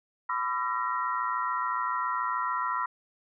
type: tone cluster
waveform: sine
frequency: 1003 / 1130 / 1242 / 1356 / 1882 Hz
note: B5 / C#6 / D#6 / E6 / A#6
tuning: +26 / +33 / -3 / +49 / +16 cents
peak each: -30 / -37 / -37 / -32 / -38 dBFS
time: 0.29-2.86 s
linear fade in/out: 5 ms
effects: none